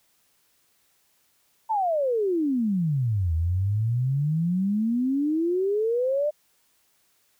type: exponential two-way sweep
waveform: sine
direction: down then up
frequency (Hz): 917 to 79.1 to 610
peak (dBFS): -21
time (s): 1.69-6.31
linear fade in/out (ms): 20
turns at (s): 3.34
effects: white hiss -66 dBFS RMS until 7.39 s

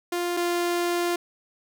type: tone pair in turn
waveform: sawtooth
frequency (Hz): 350 / 348.2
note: F4 / F4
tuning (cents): +4 / -5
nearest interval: unison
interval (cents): 9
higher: first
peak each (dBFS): -21 / -19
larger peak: second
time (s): 0.12-0.37 / 0.37-1.16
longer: second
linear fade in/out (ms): 5
effects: none

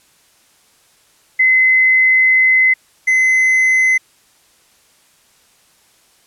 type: tone pair in turn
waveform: sine / triangle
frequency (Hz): 2044 / 2044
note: C7 / C7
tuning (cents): -41 / -41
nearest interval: unison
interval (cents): 0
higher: neither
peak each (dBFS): -8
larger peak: neither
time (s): 1.39-2.74 / 3.07-3.98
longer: first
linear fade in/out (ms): 10
effects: white hiss -53 dBFS RMS until 6.26 s + low-pass 11000 Hz 12 dB/octave

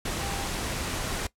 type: tone in noise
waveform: sine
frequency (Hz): 794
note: G5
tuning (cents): +22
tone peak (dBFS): -37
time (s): 0.19-0.47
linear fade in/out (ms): 5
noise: pink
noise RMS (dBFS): -31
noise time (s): 0.05-1.27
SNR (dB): -9
effects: noise-tail reverb RT60 0.1 s tail -18 dB re dry + low-pass 11000 Hz 12 dB/octave

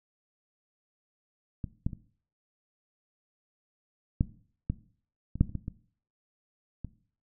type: clicks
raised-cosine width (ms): 5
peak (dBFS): -21 / -16 / -27 / -11 / -16 / -24 / -8 / -30 / -20 / -22 / -24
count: 11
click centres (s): 1.642 / 1.865 / 1.932 / 4.209 / 4.7 / 5.356 / 5.41 / 5.494 / 5.553 / 5.681 / 6.847
effects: noise-tail reverb RT60 0.5 s tail -17 dB re dry

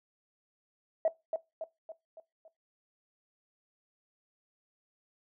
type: tone with echo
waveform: sine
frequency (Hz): 646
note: E5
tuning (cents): -35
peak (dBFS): -22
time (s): 1.05-1.08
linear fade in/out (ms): 2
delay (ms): 280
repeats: 5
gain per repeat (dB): -6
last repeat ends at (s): 2.48
effects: noise-tail reverb RT60 0.2 s tail -18 dB re dry + tanh soft clip ceiling -18 dBFS

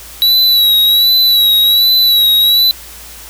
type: tone with vibrato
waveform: square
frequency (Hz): 3905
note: B7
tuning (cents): -20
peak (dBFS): -7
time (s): 0.22-2.71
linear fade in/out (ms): 0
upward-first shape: sine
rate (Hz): 1.3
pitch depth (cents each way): 47
effects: added 57 Hz sine -38 dBFS peak until 3.29 s + white hiss -33 dBFS RMS until 3.29 s

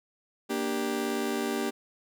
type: chord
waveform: 35% pulse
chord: G minor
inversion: first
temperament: just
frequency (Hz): 235.2 / 294 / 392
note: Bb3 / D4 / G4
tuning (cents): +16 / +2 / 0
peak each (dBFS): -31 / -32 / -30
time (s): 0.49-1.71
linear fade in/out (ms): 20
effects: none

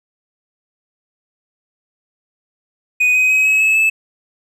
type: tone with pitch steps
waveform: triangle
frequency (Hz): 2489 / 2514 / 2538 / 2563 / 2589 / 2614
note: D#7 / D#7 / D#7 / E7 / E7 / E7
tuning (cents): 0 / +17 / +34 / -49 / -32 / -15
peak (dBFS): -9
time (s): 3-3.9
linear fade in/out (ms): 10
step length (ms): 150
effects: none

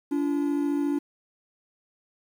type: tone pair together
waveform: triangle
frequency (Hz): 287.2 / 341.3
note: D4 / F4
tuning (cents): -39 / -40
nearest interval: minor third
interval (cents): 299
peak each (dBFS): -22 / -28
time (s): 0.11-0.99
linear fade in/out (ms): 10
effects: 9-bit

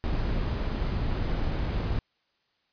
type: noise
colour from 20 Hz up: brown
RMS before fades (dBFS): -28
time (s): 0.04-1.99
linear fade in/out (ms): 0
effects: white hiss -72 dBFS RMS until 2.72 s + resampled to 11025 Hz

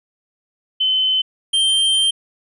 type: tone pair in turn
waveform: sine / square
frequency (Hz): 3053 / 3148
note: G7 / G7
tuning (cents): -46 / +7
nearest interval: minor second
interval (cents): 53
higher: second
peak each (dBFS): -14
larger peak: neither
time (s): 0.8-1.22 / 1.53-2.11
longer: second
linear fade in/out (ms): 10
effects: resampled to 24000 Hz

